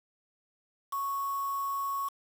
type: tone with quantisation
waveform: sine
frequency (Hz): 1106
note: C#6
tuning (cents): -4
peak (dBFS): -30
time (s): 0.92-2.09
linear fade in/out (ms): 10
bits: 7
effects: none